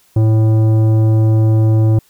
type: tone with tanh clipping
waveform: sine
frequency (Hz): 110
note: A2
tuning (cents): 0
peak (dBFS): -10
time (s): 0.16-1.99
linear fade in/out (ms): 5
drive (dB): 12
effects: white hiss -53 dBFS RMS until 2.09 s